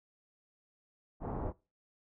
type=low-pass noise; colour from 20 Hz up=pink; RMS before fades=-37 dBFS; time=1.2-1.53 s; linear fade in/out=50 ms; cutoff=960 Hz; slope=24 dB/octave; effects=noise-tail reverb RT60 0.3 s tail -22 dB re dry